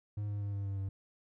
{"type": "tone with pitch steps", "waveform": "triangle", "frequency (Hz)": [103.83, 102.46, 101.11, 99.77, 98.46, 97.16], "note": ["G#2", "G#2", "G#2", "G2", "G2", "G2"], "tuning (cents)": [0, -23, -46, 31, 8, -15], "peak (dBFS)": -32, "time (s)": [0.17, 0.89], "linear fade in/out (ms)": 5, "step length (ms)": 120, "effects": []}